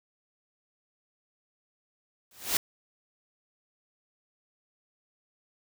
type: noise with exponential growth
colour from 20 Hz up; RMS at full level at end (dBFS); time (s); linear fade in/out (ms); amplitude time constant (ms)
white; -22; 2.31-2.57; 2; 56
effects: none